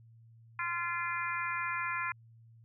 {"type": "harmonic tone", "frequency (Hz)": 344.8, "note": "F4", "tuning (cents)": -22, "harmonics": [3, 4, 5, 6, 7], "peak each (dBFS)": [-37, -38, -39, -40, -40], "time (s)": [0.59, 2.12], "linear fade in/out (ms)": 2, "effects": ["added 114 Hz sine -55 dBFS peak until 2.64 s"]}